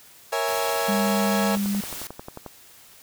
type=chord; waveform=30% pulse; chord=A# half-diminished seventh; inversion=none; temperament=equal; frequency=466.2 / 554.4 / 659.3 / 830.6 Hz; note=A#4 / C#5 / E5 / G#5; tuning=0 / 0 / 0 / 0 cents; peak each=-26 dBFS; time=0.32-1.56 s; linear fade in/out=10 ms
type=noise; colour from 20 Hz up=white; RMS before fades=-35 dBFS; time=0.48-2.07 s; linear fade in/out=0 ms
type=tone; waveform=sine; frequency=201.3 Hz; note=G3; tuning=46 cents sharp; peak=-22 dBFS; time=0.88-1.81 s; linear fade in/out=10 ms
type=click train; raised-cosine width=1 ms; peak=-21 dBFS; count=11; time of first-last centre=1.57-2.463 s; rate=11.2 Hz
effects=white hiss -50 dBFS RMS until 3.02 s